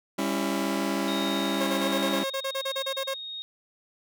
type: chord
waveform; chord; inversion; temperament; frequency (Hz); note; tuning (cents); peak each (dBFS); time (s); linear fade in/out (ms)
sawtooth; C# diminished; second; just; 199.57 / 277.2 / 332.6; G3 / C#4 / E4; +31 / 0 / +16; -26 / -26 / -27; 0.18-2.24; 10
type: tone with tremolo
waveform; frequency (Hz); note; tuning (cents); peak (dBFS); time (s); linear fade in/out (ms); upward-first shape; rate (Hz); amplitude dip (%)
sine; 3729; A#7; 0; -32; 1.08-3.42; 0; sine; 1.3; 30
type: tone bursts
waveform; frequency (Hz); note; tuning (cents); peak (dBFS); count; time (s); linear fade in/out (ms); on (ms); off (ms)
sawtooth; 540; C#5; -45; -24; 15; 1.6-3.142; 10; 72; 33
effects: none